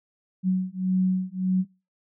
sine beating tone pair, 185 / 186.7 Hz, F#3 / F#3, 0 / +16 cents, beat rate 1.7 Hz, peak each -24 dBFS, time 0.43-1.65 s, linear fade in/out 50 ms, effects noise-tail reverb RT60 0.3 s tail -24 dB re dry

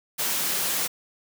white high-pass noise, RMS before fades -26 dBFS, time 0.18-0.88 s, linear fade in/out 20 ms, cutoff 130 Hz, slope 96 dB/octave, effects none

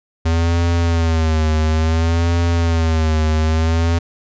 square tone with vibrato, 81.6 Hz, E2, 17 cents flat, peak -14 dBFS, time 0.25-3.99 s, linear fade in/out 10 ms, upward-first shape sine, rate 0.58 Hz, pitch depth 76 cents each way, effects resampled to 16000 Hz

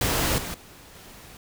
pink noise with level steps, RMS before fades -24 / -33 / -48 / -46 dBFS, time 0.01-1.37 s, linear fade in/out 2 ms, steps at 0.38 / 0.54 / 0.95 s, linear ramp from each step 2 ms, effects none

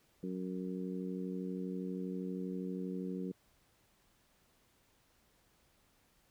harmonic tone, 92.5 Hz, F#2, in tune, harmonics 2 / 3 / 4 / 5, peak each -39 / -43 / -45 / -47 dBFS, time 0.23-3.32 s, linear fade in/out 5 ms, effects pink hiss -71 dBFS RMS until 6.3 s

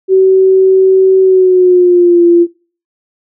sine tone with pitch glide, 379.5 to 344 Hz, F#4 to F4, +44 to -26 cents, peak -3 dBFS, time 0.08-2.47 s, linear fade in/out 50 ms, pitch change -170 cents, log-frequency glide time 1.21-2.24 s, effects noise-tail reverb RT60 0.4 s tail -21 dB re dry

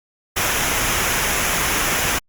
pink noise with comb filter, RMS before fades -20 dBFS, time 0.36-2.19 s, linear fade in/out 10 ms, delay 0.23 ms, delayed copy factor -0.55, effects Opus 48 kbps

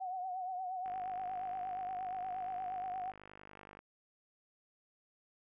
sine tone with vibrato, 740 Hz, F#5, in tune, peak -37 dBFS, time 0-3.12 s, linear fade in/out 20 ms, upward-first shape triangle, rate 8.5 Hz, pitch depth 68 cents each way
click train, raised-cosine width 0.5 ms, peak -37 dBFS, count 149, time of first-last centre 0.86-3.791 s, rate 50.5 Hz
effects none

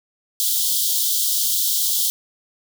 white high-pass noise, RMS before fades -20 dBFS, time 0.4-2.1 s, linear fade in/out 0 ms, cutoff 3100 Hz, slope 96 dB/octave, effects none

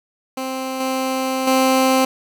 15% pulse tone with level steps, 262.1 Hz, C4, 3 cents sharp, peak -17 / -13 / -7 dBFS, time 0.37-2.05 s, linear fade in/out 5 ms, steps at 0.8 / 1.47 s, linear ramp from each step 5 ms, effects none

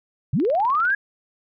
sine linear sweep, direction up, 103.83 to 1682 Hz, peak -17 dBFS, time 0.33-0.95 s, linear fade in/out 5 ms
click train, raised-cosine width 0.3 ms, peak -24 dBFS, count 11, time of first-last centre 0.4-0.903 s, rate 19.9 Hz
effects none

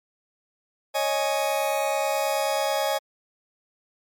40% pulse chord, C# suspended second, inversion none, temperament just, 554.4 / 623.7 / 831.5 Hz, C#5 / D#5 / G#5, 0 / +4 / +2 cents, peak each -26 dBFS, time 0.94-2.99 s, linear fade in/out 20 ms, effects MP3 96 kbps

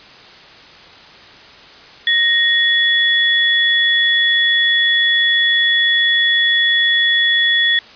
sine tone pair together, 1864.7 / 3406 Hz, A#6 / G#7, 0 / +43 cents, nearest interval minor seventh, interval 1043 cents, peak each -14 dBFS, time 2.07-7.79 s, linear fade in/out 2 ms, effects white hiss -40 dBFS RMS until 7.95 s + resampled to 11025 Hz

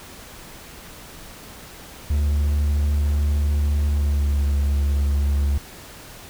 triangle tone with pitch glide, 73.1 to 70.86 Hz, D2 to C#2, -7 to +39 cents, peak -15 dBFS, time 2.1-5.58 s, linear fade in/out 5 ms, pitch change -54 cents, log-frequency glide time 3.86-4.39 s, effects pink hiss -41 dBFS RMS until 6.29 s

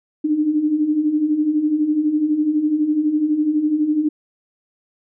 sine beating tone pair, 293.7 / 305.7 Hz, D4 / D#4, 0 / -30 cents, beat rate 12 Hz, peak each -23 / -16 dBFS, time 0.24-4.09 s, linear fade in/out 10 ms, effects none

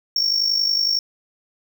triangle tone with amplitude modulation, 5490 Hz, F8, 31 cents flat, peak -13 dBFS, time 0.16-0.99 s, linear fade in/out 2 ms, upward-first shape sine, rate 50.9 Hz, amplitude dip 65%, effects none

